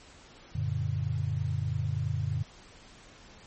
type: chord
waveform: sine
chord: Gb augmented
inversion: none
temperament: just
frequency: 92.5 / 115.62 / 144.53 Hz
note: Gb2 / Bb2 / D3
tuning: 0 / -14 / -27 cents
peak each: -32 dBFS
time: 0.55-2.43 s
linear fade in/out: 5 ms
effects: pink hiss -53 dBFS RMS until 3.46 s + MP3 32 kbps